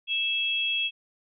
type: tone pair together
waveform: sine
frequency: 2637 / 3297 Hz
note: E7 / G#7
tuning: 0 / -13 cents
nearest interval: major third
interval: 387 cents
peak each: -27 dBFS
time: 0.07-0.91 s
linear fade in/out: 50 ms
effects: none